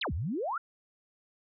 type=exponential two-way sweep; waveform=sine; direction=down then up; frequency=4686 to 65.6 to 1464 Hz; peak=-30 dBFS; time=0.01-0.58 s; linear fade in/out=5 ms; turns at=0.13 s; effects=none